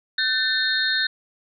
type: tone cluster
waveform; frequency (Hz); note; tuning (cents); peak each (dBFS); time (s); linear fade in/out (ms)
sine; 1526 / 1780 / 3700 / 4208; G6 / A6 / A#7 / C8; -47 / +20 / -14 / +9; -25; 0.18-1.07; 5
effects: none